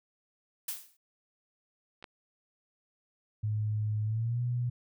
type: noise with exponential decay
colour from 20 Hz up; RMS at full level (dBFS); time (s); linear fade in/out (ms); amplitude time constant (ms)
blue; -32; 0.68-0.97; 5; 61
type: clicks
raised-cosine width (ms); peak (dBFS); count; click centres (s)
0.3; -36 / -27; 2; 2.026 / 2.042
type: tone with pitch glide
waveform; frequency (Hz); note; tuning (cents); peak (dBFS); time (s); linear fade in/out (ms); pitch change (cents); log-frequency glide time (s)
sine; 106.8 to 121.97; G#2 to B2; +49 to -21; -28; 3.43-4.7; 10; +230; 4.04-4.41
effects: none